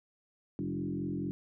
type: tone with frequency modulation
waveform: sine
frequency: 236.9 Hz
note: A#3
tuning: 28 cents sharp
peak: -32 dBFS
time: 0.59-1.31 s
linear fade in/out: 0 ms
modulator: 44.3 Hz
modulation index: 2.4
effects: none